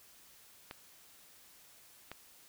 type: clicks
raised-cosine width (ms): 0.3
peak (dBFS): -27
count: 2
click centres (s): 0.711 / 2.116
effects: white hiss -60 dBFS RMS until 2.48 s